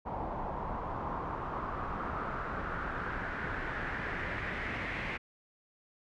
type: noise with low-pass filter sweep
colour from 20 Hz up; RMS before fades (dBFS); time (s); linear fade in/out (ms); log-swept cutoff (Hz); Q
pink; -37; 0.05-5.18; 20; 860 to 2200; 3.6
effects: none